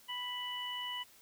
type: harmonic tone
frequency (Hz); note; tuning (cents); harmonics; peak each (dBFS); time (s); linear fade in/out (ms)
987.8; B5; 0; 1 / 2 / 3; -43 / -45 / -39; 0.08-1.04; 20
effects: white hiss -61 dBFS RMS until 1.21 s